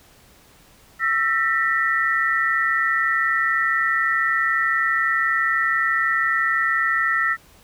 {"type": "tone cluster", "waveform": "sine", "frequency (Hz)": [1334, 1806, 1946], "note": ["E6", "A6", "B6"], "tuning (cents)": [20, 45, -26], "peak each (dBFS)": -22, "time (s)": [0.99, 7.37], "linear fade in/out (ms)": 50, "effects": ["pink hiss -52 dBFS RMS until 7.63 s"]}